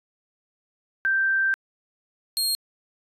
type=tone pair in turn; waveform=sine / sawtooth; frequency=1567 / 4239 Hz; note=G6 / C8; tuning=-1 / +22 cents; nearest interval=octave + perfect fourth; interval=1723 cents; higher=second; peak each=-19 dBFS; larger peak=neither; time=1.05-1.54 / 2.37-2.55 s; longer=first; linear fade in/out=0 ms; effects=resampled to 32000 Hz